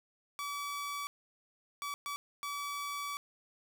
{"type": "tone bursts at uneven times", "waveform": "sawtooth", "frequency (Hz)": 1146, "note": "D6", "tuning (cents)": -43, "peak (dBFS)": -33, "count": 4, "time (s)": [[0.39, 1.07], [1.82, 1.94], [2.06, 2.16], [2.43, 3.17]], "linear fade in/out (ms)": 0, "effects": []}